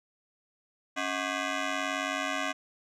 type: ring-modulated tone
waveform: 10% pulse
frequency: 454.7 Hz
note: A#4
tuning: 43 cents flat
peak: -18 dBFS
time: 0.96-2.53 s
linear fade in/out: 20 ms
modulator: 178 Hz
effects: low-pass 6000 Hz 12 dB/octave